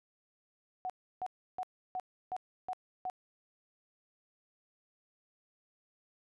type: tone bursts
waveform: sine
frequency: 740 Hz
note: F#5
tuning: in tune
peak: -34 dBFS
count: 7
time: 0.85-3.099 s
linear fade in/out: 0 ms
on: 47 ms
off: 320 ms
effects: resampled to 24000 Hz